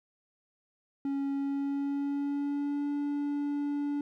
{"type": "tone with pitch glide", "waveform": "triangle", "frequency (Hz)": [277.2, 288.3], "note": ["C#4", "D4"], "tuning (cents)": [0, -32], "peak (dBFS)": -27, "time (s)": [1.05, 4.01], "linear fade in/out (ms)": 2, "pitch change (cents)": 68, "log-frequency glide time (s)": [1.33, 2.9], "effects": []}